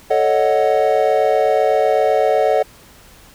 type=chord; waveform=triangle; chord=D# half-diminished seventh; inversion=second; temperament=equal; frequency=440 / 554.4 / 622.3 / 740 Hz; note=A4 / C#5 / D#5 / F#5; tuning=0 / 0 / 0 / 0 cents; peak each=-16 dBFS; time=0.1-2.63 s; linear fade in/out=10 ms; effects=pink hiss -45 dBFS RMS until 3.34 s